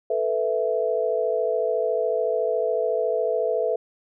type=chord; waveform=sine; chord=A suspended second; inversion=none; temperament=equal; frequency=440 / 493.9 / 659.3 Hz; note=A4 / B4 / E5; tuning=0 / 0 / 0 cents; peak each=-25 dBFS; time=0.1-3.76 s; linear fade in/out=5 ms; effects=none